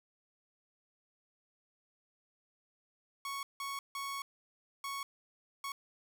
sawtooth tone bursts at uneven times, 1108.7 Hz, C#6, in tune, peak -34 dBFS, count 5, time 3.25-3.43 / 3.6-3.79 / 3.95-4.22 / 4.84-5.03 / 5.64-5.72 s, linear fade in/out 2 ms, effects none

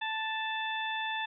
harmonic tone, 880 Hz, A5, in tune, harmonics 1 / 2 / 3 / 4, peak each -35 / -36 / -40 / -39 dBFS, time 0.01-1.26 s, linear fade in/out 10 ms, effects none

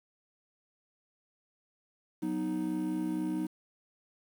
triangle chord, B major, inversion second, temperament equal, 185 / 246.9 / 311.1 Hz, F#3 / B3 / D#4, 0 / 0 / 0 cents, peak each -35 / -36 / -30 dBFS, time 2.22-3.47 s, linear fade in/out 10 ms, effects 9-bit

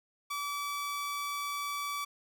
sawtooth tone, 1151 Hz, D6, 35 cents flat, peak -30 dBFS, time 0.3-2.05 s, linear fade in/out 10 ms, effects none

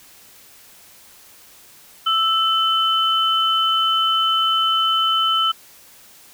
sine tone pair together, 1318.5 / 3040 Hz, E6 / F#7, 0 / +46 cents, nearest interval octave + major second, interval 1446 cents, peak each -18 dBFS, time 2.06-5.52 s, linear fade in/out 10 ms, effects white hiss -47 dBFS RMS until 6.33 s

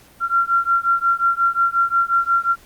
sine beating tone pair, 1370 / 1375.6 Hz, F6 / F6, -34 / -27 cents, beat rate 5.6 Hz, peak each -18 dBFS, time 0.2-2.56 s, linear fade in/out 50 ms, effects pink hiss -49 dBFS RMS until 2.65 s + Opus 48 kbps

